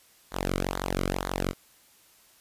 sawtooth tone with flanger, 46.25 Hz, F#1, in tune, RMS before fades -30 dBFS, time 0.31-1.54 s, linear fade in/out 50 ms, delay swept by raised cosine 0.36 to 1.17 ms, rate 2.1 Hz, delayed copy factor -0.85, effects white hiss -59 dBFS RMS until 2.4 s + resampled to 32000 Hz

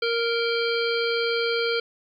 harmonic tone with a mistuned harmonic, 465.4 Hz, A#4, 3 cents flat, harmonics 1 / 3 / 5 / 7 / 9 / 10, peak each -24 / -29 / -31 / -32 / -34 / -34 dBFS, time 0.02-1.8 s, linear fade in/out 5 ms, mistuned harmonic 7, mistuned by -42 cents, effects 10-bit

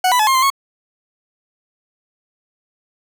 40% pulse tone with pitch steps, 739 / 991 / 857 / 1065 / 1042 / 1099 Hz, F#5 / B5 / A5 / C6 / C6 / C#6, -2 / +6 / -46 / +30 / -7 / -15 cents, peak -11 dBFS, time 0.04-0.502 s, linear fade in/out 5 ms, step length 77 ms, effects none

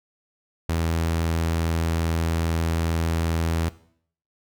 sawtooth tone, 82.41 Hz, E2, in tune, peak -18 dBFS, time 0.69-3.69 s, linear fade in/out 0 ms, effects noise-tail reverb RT60 0.6 s tail -18 dB re dry

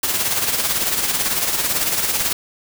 white noise with tremolo, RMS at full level -18 dBFS, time 0.03-2.33 s, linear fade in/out 5 ms, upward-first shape sine, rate 18 Hz, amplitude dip 50%, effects none

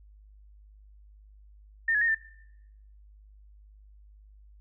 sine tone with pitch steps, 1816 / 1695 / 1846 / 1784 Hz, A#6 / G#6 / A#6 / A6, -46 / +35 / -17 / +23 cents, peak -22 dBFS, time 1.88-2.148 s, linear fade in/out 5 ms, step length 67 ms, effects noise-tail reverb RT60 0.9 s tail -24 dB re dry + added 51 Hz sine -51 dBFS peak until 4.6 s

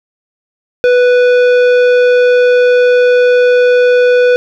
sine tone with tanh clipping, 493.9 Hz, B4, in tune, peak -7 dBFS, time 0.84-4.36 s, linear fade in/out 0 ms, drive 13 dB, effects none

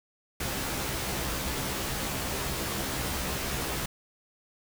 pink noise with comb filter, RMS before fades -32 dBFS, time 0.4-3.86 s, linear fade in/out 5 ms, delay 15 ms, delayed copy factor +0.75, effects none

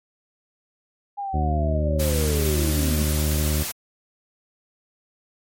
sine linear sweep, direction down, 819 to 205.6 Hz, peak -26 dBFS, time 1.17-3.04 s, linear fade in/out 20 ms
harmonic tone, 75.9 Hz, D#2, 42 cents flat, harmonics 1 / 2 / 3 / 4 / 5 / 7 / 8, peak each -21 / -27 / -31 / -33 / -35 / -38 / -39 dBFS, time 1.33-3.64 s, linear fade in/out 20 ms
white noise, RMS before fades -29 dBFS, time 1.99-3.72 s, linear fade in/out 10 ms
effects MP3 64 kbps

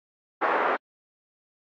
white band-pass noise, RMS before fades -24 dBFS, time 0.41-0.77 s, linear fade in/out 20 ms, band 350 to 1500 Hz, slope 24 dB/octave, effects AAC 64 kbps

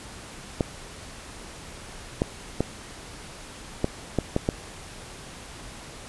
clicks, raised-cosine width 2 ms, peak -8 dBFS, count 7, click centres 0.608 / 2.219 / 2.606 / 3.844 / 4.187 / 4.364 / 4.489 s, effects pink hiss -42 dBFS RMS until 6.08 s + resampled to 24000 Hz

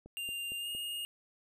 click train, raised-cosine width 2 ms, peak -37 dBFS, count 4, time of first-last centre 0.06-0.75 s, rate 4.35 Hz
square tone with pitch glide, 2794 to 2846 Hz, F7 to F7, 0 to +32 cents, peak -37 dBFS, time 0.17-1.05 s, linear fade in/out 0 ms, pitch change +32 cents, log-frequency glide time 0.58-0.68 s
effects none

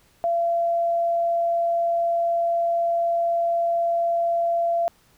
sine tone, 681 Hz, F5, 44 cents flat, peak -19 dBFS, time 0.24-4.88 s, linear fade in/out 0 ms, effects pink hiss -59 dBFS RMS until 5.17 s

